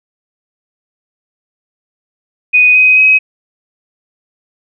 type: tone with pitch steps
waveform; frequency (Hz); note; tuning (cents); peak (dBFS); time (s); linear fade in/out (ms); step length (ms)
sine; 2489 / 2514 / 2538; D#7 / D#7 / D#7; 0 / +17 / +34; -4; 2.53-3.19; 20; 220
effects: none